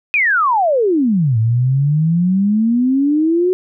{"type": "exponential two-way sweep", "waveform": "sine", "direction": "down then up", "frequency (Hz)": [2544, 109.1, 373], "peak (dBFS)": -11, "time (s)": [0.14, 3.53], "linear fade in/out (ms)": 0, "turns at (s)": 1.38, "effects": []}